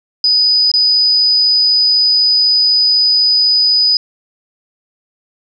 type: tone with dropouts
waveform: sine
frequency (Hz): 4978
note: D#8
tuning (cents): 0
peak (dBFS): -8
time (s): 0.24-3.97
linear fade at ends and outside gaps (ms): 2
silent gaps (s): 0.716-0.738
effects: none